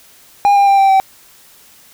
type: tone with pitch steps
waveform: triangle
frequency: 810 / 800.2 / 790.6 / 781.1 / 771.6 Hz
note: G#5 / G5 / G5 / G5 / G5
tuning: -43 / +35 / +15 / -6 / -28 cents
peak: -5 dBFS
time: 0.45-1 s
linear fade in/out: 0 ms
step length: 110 ms
effects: white hiss -45 dBFS RMS until 1.93 s